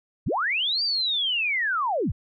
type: linear two-way sweep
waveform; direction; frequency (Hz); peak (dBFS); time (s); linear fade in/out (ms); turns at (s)
sine; up then down; 41.2 to 4761 to 41.2; -22; 0.26-2.12; 10; 0.83
effects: none